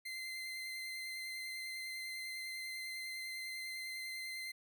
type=tone with vibrato; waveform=30% pulse; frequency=2073 Hz; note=C7; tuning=17 cents flat; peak=-39 dBFS; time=0.05-4.52 s; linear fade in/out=10 ms; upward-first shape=triangle; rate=10 Hz; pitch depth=16 cents each way; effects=none